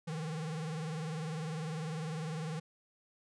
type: tone with vibrato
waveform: square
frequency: 159.1 Hz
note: D#3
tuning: 39 cents sharp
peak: -37 dBFS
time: 0.07-2.6 s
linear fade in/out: 10 ms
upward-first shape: sine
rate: 20 Hz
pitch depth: 110 cents each way
effects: resampled to 22050 Hz